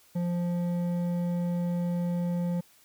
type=tone with hard clipping; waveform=sine; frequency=174.61 Hz; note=F3; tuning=in tune; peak=-28 dBFS; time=0.15-2.61 s; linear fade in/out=10 ms; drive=8 dB; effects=white hiss -60 dBFS RMS until 2.84 s